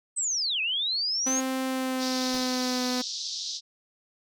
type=linear two-way sweep; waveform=sine; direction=down then up; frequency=8290 to 2480 to 6680 Hz; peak=-25 dBFS; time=0.16-1.41 s; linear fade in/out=20 ms; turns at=0.61 s
type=tone with pitch glide; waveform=sawtooth; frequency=261.8 to 250.7 Hz; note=C4 to B3; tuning=+1 to +26 cents; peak=-23 dBFS; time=1.26-3.02 s; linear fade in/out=10 ms; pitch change=-75 cents; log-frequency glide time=1.65-2.85 s
type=band-pass noise; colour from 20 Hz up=white; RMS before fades=-34 dBFS; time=1.98-3.61 s; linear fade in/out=50 ms; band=3700 to 5800 Hz; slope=48 dB/octave
type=noise with exponential decay; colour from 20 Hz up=pink; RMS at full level=-38 dBFS; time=2.34-2.52 s; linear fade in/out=2 ms; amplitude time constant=38 ms
effects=none